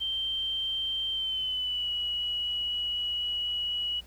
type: tone with pitch glide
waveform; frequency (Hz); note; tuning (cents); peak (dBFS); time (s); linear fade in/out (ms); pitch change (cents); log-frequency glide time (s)
sine; 3136 to 2926; G7 to F#7; 0 to -20; -28; 0-4.01; 20; -120; 1.11-1.91
effects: added 60 Hz sine -51 dBFS peak until 4.06 s + pink hiss -57 dBFS RMS until 4.06 s